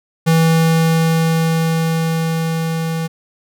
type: tone with level ramp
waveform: square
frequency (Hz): 163.1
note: E3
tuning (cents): -18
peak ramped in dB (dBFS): -10 to -19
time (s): 0.26-3.08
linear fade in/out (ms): 20
effects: none